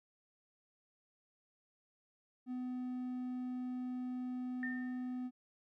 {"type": "tone", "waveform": "triangle", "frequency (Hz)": 251.3, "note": "B3", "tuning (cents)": 30, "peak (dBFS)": -36, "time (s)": [2.46, 5.31], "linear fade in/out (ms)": 50}
{"type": "tone with exponential decay", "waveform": "sine", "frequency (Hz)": 1809, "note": "A6", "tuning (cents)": 48, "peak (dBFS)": -37, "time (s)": [4.63, 5.23], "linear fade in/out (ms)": 1, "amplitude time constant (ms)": 130}
{"effects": []}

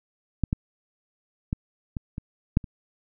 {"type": "clicks", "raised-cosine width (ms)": 5, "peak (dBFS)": [-10, -11, -13, -18, -20, -6, -26], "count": 7, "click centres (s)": [0.437, 0.529, 1.529, 1.968, 2.181, 2.571, 2.642], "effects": []}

